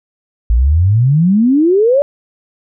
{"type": "exponential sweep", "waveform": "sine", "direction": "up", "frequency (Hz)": [53.6, 589], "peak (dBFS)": -7, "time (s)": [0.5, 2.02], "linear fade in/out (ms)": 0, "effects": []}